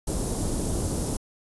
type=band-stop noise; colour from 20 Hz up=pink; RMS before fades=-27 dBFS; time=0.07-1.17 s; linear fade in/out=5 ms; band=530 to 9100 Hz; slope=12 dB/octave; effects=resampled to 24000 Hz